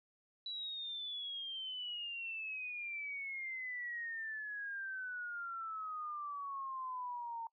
sine exponential sweep, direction down, 3951 to 907 Hz, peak -40 dBFS, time 0.46-7.47 s, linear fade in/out 2 ms, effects noise-tail reverb RT60 0.1 s tail -24 dB re dry

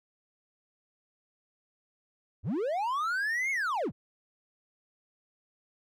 triangle linear two-way sweep, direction up then down, 61.74 to 2207 to 61.74 Hz, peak -26 dBFS, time 2.43-3.92 s, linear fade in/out 50 ms, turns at 3.51 s, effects none

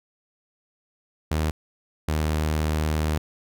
sawtooth tone pair in turn, 77.78 / 77.29 Hz, D#2 / D#2, 0 / -11 cents, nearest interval unison, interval 11 cents, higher first, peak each -18 dBFS, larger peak neither, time 1.31-1.51 / 2.08-3.18 s, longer second, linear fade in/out 5 ms, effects none

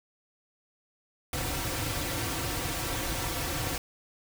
pink noise with comb filter, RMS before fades -32 dBFS, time 1.33-3.78 s, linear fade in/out 2 ms, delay 4.8 ms, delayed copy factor -0.7, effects none

